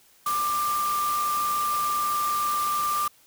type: tone in noise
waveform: sine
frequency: 1187 Hz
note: D6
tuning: 18 cents sharp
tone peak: -23 dBFS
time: 0.26-3.08 s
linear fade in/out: 5 ms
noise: white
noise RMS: -34 dBFS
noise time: 0.26-3.08 s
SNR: +8 dB
effects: white hiss -58 dBFS RMS until 3.26 s